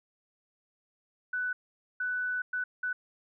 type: tone bursts at uneven times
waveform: sine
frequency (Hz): 1492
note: F#6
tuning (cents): +14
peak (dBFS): -29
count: 4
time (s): 1.33-1.53 / 2-2.42 / 2.53-2.64 / 2.83-2.93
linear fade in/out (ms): 5
effects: none